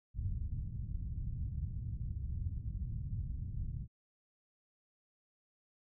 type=low-pass noise; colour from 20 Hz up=white; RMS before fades=-39 dBFS; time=0.14-3.88 s; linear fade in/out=50 ms; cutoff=120 Hz; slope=24 dB/octave; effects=none